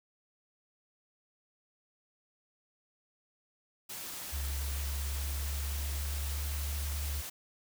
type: noise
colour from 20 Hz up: white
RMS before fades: -42 dBFS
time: 3.89-7.3 s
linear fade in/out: 10 ms
type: tone with pitch glide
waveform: sine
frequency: 69.9 to 72.32 Hz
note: C#2 to D2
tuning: +15 to -26 cents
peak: -33 dBFS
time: 4.32-7.22 s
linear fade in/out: 20 ms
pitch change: +59 cents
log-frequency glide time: 5.08-6.79 s
effects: none